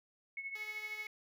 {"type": "tone with tremolo", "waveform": "sine", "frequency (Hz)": 2195, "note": "C#7", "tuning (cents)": -18, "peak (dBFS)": -37, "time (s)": [0.37, 1.07], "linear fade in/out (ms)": 2, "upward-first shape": "triangle", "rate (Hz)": 13, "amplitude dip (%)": 75}
{"type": "tone", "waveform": "5% pulse", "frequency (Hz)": 425, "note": "G#4", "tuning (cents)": 40, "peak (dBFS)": -39, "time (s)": [0.55, 1.07], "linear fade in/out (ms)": 5}
{"effects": []}